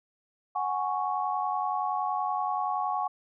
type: chord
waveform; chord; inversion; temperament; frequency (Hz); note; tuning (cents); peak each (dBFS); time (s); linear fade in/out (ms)
sine; F# suspended second; none; equal; 740 / 830.6 / 1108.7; F#5 / G#5 / C#6; 0 / 0 / 0; -31; 0.55-3.08; 10
effects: none